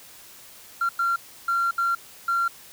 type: tone bursts at uneven times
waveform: triangle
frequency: 1376 Hz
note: F6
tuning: 26 cents flat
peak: -17 dBFS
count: 5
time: 0.81-0.89 / 0.99-1.16 / 1.48-1.71 / 1.78-1.95 / 2.28-2.48 s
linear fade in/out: 5 ms
effects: tanh soft clip ceiling -17 dBFS + white hiss -47 dBFS RMS until 2.72 s